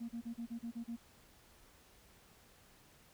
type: tone bursts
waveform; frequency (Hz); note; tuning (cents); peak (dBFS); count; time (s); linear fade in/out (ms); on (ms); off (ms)
sine; 233.1; A#3; 0; -38; 8; 0-0.966; 20; 91; 34
effects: tanh soft clip ceiling -36 dBFS + pink hiss -64 dBFS RMS until 3.13 s

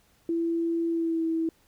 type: tone with pitch glide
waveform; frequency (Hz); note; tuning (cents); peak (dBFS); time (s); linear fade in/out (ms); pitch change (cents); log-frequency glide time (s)
sine; 334.1 to 325.9; E4 to E4; +23 to -20; -24; 0.29-1.49; 2; -43; 0.89-1.24
effects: pink hiss -64 dBFS RMS until 1.67 s

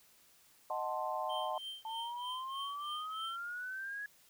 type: chord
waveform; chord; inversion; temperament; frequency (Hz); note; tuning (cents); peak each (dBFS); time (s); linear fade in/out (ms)
sine; D# diminished seventh; none; equal; 622.3 / 740 / 880 / 1046.5; D#5 / F#5 / A5 / C6; 0 / 0 / 0 / 0; -40; 0.7-1.58; 2
type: tone with tremolo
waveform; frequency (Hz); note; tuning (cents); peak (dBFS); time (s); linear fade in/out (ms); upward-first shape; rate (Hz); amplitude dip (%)
triangle; 3136; G7; 0; -38; 1.29-3.37; 10; triangle; 3.2; 100
type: exponential sweep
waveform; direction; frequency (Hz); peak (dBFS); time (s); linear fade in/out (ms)
sine; up; 880 to 1685; -39; 1.85-4.06; 2
effects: white hiss -65 dBFS RMS until 4.29 s

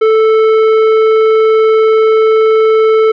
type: tone with tanh clipping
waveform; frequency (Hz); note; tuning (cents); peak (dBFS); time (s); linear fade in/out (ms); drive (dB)
triangle; 439.6; A4; -2; -7; 0.01-3.12; 10; 15
effects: none

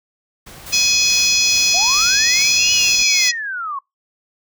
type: noise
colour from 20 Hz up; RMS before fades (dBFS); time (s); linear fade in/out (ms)
pink; -38; 0.46-3.04; 10
type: noise with tremolo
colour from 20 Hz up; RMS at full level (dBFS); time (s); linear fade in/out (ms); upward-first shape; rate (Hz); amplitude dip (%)
white; -31; 0.66-3.29; 5; triangle; 2.4; 60
type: harmonic tone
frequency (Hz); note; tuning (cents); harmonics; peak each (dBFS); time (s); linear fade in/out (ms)
841; G#5; +22; 3 / 4 / 5 / 6 / 7 / 8; -18 / -23 / -21 / -18 / -19 / -23; 0.72-3.32; 20
type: linear two-way sweep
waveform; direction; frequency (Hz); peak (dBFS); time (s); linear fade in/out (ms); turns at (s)
sine; up then down; 659.3 to 2960 to 1059; -22; 1.74-3.79; 5; 2.73
effects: noise-tail reverb RT60 0.2 s tail -26 dB re dry

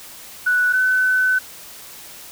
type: tone pair in turn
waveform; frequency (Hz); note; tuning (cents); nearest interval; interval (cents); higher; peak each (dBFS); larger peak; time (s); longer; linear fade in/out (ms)
sine; 1480 / 1511.1; F#6 / F#6; 0 / +36; unison; 36; second; -14; neither; 0.46-0.73 / 0.73-1.39; second; 10
effects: white hiss -39 dBFS RMS until 2.31 s

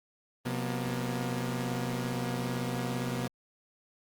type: tone cluster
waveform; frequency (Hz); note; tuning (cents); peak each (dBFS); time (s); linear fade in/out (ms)
sawtooth; 128.2 / 179.5 / 238.7; C3 / F3 / A#3; -35 / +48 / +41; -30 / -35 / -31; 0.45-3.28; 10
effects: Opus 32 kbps

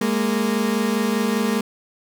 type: tone pair together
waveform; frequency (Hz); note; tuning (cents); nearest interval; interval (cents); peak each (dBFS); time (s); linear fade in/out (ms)
30% pulse; 206.1 / 231.1; G#3 / A#3; -13 / -15; major second; 198; -19; 0.01-1.61; 5
effects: none

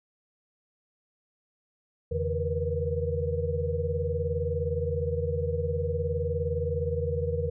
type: tone cluster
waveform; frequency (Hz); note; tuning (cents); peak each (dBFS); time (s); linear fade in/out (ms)
sine; 85 / 140 / 157.2 / 473 / 492.5; F2 / C#3 / D#3 / A#4 / B4; -46 / +18 / +18 / +25 / -5; -30 / -37 / -37 / -30 / -34; 2.11-7.5; 10
effects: none

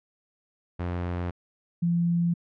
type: tone pair in turn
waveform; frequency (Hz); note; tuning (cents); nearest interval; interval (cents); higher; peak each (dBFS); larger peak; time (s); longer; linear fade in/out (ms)
sawtooth / sine; 88 / 171.29; F2 / F3; +14 / -33; octave; 1153; second; -24 / -21; second; 0.79-1.31 / 1.82-2.34; neither; 10
effects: low-pass 2000 Hz 12 dB/octave

